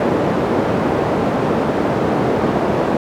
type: band-pass noise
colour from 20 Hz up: white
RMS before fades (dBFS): -17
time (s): 0-2.97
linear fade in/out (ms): 2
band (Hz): 130 to 560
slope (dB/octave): 12
effects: none